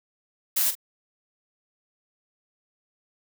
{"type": "noise with echo", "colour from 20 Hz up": "blue", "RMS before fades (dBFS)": -23, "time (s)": [0.56, 0.71], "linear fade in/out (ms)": 10, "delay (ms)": 43, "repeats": 1, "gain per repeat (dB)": -11, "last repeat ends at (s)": 0.753, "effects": []}